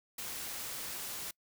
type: noise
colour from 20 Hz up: white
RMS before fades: -41 dBFS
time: 0.18-1.31 s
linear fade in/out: 5 ms
effects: noise-tail reverb RT60 0.1 s tail -25 dB re dry